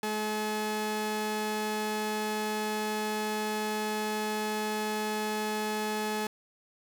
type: tone pair together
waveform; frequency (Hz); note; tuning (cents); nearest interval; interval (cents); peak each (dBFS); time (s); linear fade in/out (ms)
sawtooth; 213.6 / 427.2; G#3 / G#4; +49 / +49; octave; 1200; -30 / -26; 0.03-6.27; 2
effects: none